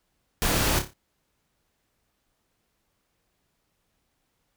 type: noise with echo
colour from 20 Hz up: pink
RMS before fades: -24 dBFS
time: 0.42-0.79 s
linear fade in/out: 0 ms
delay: 29 ms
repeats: 5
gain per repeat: -7 dB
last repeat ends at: 0.935 s
effects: pink hiss -74 dBFS RMS until 4.56 s